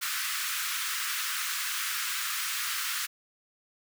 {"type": "high-pass noise", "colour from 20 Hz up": "pink", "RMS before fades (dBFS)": -32, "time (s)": [0.01, 3.07], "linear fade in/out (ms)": 20, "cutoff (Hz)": 1200, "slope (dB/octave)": 48, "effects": []}